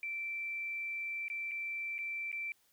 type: tone with dropouts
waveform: sine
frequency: 2339 Hz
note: D7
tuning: 8 cents flat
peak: -36 dBFS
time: 0.03-2.52 s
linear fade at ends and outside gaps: 1 ms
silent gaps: 1.282-1.3 / 1.512-1.516 / 1.982-1.988 / 2.317-2.327 s
effects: white hiss -71 dBFS RMS until 2.72 s